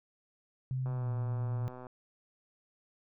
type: tone with pitch glide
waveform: sine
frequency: 129.7 to 116.89 Hz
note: C3 to A#2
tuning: -15 to +5 cents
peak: -31 dBFS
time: 0.71-1.68 s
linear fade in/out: 0 ms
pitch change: -180 cents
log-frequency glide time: 0.92-1.11 s
type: click train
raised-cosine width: 1 ms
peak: -33 dBFS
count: 128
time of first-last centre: 0.86-1.868 s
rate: 126 Hz
effects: none